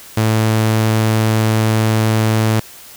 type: tone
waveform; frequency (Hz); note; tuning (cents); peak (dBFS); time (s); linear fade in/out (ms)
sawtooth; 110; A2; 0; -8; 0.17-2.6; 5
effects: white hiss -38 dBFS RMS until 2.96 s

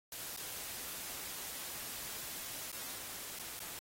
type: noise with dropouts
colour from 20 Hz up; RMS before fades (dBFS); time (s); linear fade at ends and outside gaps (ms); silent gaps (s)
white; -44; 0.12-3.79; 2; 0.365-0.372 / 2.718-2.727 / 3.389-3.395 / 3.593-3.602
effects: AAC 48 kbps

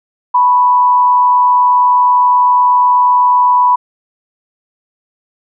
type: tone with frequency modulation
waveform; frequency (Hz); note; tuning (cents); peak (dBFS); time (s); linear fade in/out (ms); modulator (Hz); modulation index
sine; 987.8; B5; 0; -6; 0.34-3.76; 10; 108; 0.33
effects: none

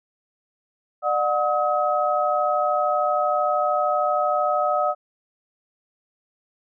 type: tone cluster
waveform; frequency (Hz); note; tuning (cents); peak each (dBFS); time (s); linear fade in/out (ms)
sine; 597 / 730 / 1273; D5 / F#5 / D#6; +28 / -24 / +39; -23; 1.02-4.95; 50
effects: none

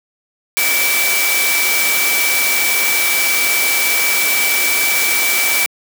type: tone in noise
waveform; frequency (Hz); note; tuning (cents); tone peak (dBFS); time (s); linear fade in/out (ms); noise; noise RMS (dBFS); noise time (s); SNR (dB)
sine; 2308; D7; -31; -16; 0.57-5.66; 0; white; -17; 0.57-5.66; -2
effects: high-pass 300 Hz 12 dB/octave

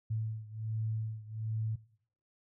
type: beating tone pair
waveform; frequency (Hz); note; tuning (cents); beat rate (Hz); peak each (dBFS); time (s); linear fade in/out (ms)
sine; 109.7 / 111; A2 / A2; -5 / +16; 1.3; -35 / -38; 0.1-1.76; 10
effects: noise-tail reverb RT60 0.6 s tail -20 dB re dry

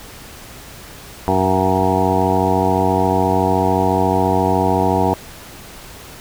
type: harmonic tone with a mistuned harmonic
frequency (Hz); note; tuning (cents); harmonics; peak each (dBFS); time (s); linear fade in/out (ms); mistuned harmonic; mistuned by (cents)
94; F#2; +28; 1 / 2 / 3 / 4 / 5 / 7 / 8 / 9 / 10; -22 / -22 / -22 / -22 / -22 / -22 / -22 / -22 / -22; 1.28-5.14; 0; 7; +23
effects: pink hiss -37 dBFS RMS until 6.2 s

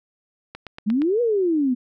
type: click train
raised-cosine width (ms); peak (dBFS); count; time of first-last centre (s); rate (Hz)
0.3; -19; 5; 0.55-1.019; 8.53
type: exponential two-way sweep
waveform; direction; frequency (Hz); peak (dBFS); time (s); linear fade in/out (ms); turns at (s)
sine; up then down; 199.3 to 493.9 to 241.1; -17; 0.86-1.75; 20; 1.21
effects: none

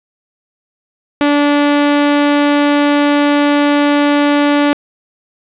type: tone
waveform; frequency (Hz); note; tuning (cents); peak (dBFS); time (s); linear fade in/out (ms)
sawtooth; 290; D4; -22; -5; 1.21-4.73; 0
effects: resampled to 8000 Hz + 7-bit

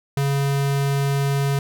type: tone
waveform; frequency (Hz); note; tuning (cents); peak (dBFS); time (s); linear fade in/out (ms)
square; 139.5; C#3; +11; -19; 0.17-1.59; 2
effects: none

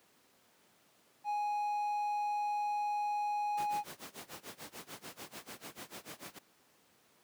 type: tone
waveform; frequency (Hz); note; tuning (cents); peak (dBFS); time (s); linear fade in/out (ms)
triangle; 830.6; G#5; 0; -30; 1.24-3.84; 50
type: noise with tremolo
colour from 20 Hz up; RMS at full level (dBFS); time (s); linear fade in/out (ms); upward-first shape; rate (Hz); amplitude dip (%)
pink; -44; 3.57-6.39; 10; sine; 6.8; 95
effects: pink hiss -67 dBFS RMS until 7.23 s + high-pass 200 Hz 12 dB/octave

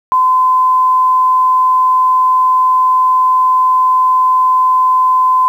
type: tone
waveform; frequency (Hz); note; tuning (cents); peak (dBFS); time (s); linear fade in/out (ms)
sine; 1023; C6; -39; -7; 0.12-5.48; 0
effects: 7-bit

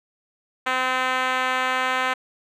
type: tone with band-pass filter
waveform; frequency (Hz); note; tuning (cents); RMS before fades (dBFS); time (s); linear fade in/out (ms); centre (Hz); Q
5% pulse; 257.2; C4; -30; -23; 0.66-2.14; 10; 1200; 0.78
effects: none

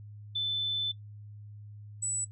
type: tone pair in turn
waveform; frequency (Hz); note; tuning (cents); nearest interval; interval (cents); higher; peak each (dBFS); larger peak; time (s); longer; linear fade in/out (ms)
sine; 3520 / 7902; A7 / B8; 0 / 0; octave + major second; 1400; second; -28 / -29; first; 0.35-0.92 / 2.02-2.25; first; 10
effects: noise-tail reverb RT60 0.1 s tail -20 dB re dry + added 104 Hz sine -44 dBFS peak until 2.31 s

